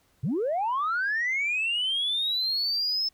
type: linear sweep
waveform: sine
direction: up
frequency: 108.4 to 5274 Hz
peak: -23 dBFS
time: 0.23-3.09 s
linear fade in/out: 10 ms
effects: tanh soft clip ceiling -21 dBFS + pink hiss -66 dBFS RMS until 3.13 s